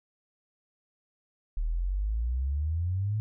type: exponential sweep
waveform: sine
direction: up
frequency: 37.41 to 110 Hz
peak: -26 dBFS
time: 1.57-3.2 s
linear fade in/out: 0 ms
effects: none